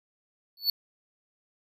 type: tone with exponential growth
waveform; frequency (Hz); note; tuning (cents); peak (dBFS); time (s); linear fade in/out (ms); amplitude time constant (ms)
square; 4446; C#8; +4; -19; 0.57-0.7; 2; 28
effects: none